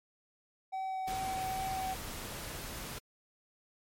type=tone with vibrato; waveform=triangle; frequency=760 Hz; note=F#5; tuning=46 cents sharp; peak=-32 dBFS; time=0.72-1.95 s; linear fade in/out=20 ms; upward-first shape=sine; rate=2.4 Hz; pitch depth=8 cents each way
type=noise; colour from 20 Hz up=pink; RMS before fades=-42 dBFS; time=1.07-2.99 s; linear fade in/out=10 ms
effects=MP3 64 kbps